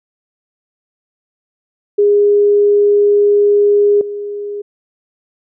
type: tone with level steps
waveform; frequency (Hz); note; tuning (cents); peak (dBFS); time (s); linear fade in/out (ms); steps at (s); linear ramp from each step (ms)
sine; 410.2; G#4; -21; -7 / -20; 1.98-4.62; 10; 4.01; 2
effects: none